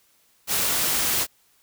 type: noise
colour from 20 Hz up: white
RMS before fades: -23 dBFS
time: 0.47-1.27 s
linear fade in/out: 50 ms
effects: white hiss -62 dBFS RMS until 1.62 s